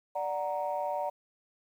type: chord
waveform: sine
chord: D augmented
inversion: none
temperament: equal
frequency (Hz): 587.3 / 740 / 932.3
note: D5 / F#5 / A#5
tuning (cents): 0 / 0 / 0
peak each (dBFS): -33 / -34 / -34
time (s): 0.15-1.1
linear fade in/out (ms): 10
effects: tanh soft clip ceiling -22 dBFS + 10-bit